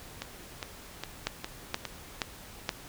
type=two click trains; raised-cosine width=0.2 ms; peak=-17 / -11 dBFS; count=5 / 4; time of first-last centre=0.22-1.853 / 1.27-2.692 s; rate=2.45 / 2.11 Hz; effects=pink hiss -48 dBFS RMS until 2.88 s